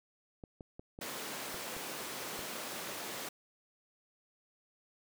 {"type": "clicks", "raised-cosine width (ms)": 2, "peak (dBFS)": -33, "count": 7, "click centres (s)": [0.438, 0.608, 0.795, 0.989, 1.544, 1.766, 2.392]}
{"type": "high-pass noise", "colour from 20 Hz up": "pink", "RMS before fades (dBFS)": -42, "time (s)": [1.01, 3.29], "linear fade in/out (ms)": 5, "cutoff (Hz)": 290, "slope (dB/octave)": 12}
{"effects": []}